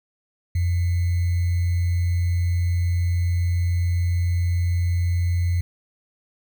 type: tone with sample-and-hold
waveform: sine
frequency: 87.31 Hz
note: F2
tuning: in tune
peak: -18 dBFS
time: 0.55-5.61 s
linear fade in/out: 5 ms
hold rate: 2100 Hz
effects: none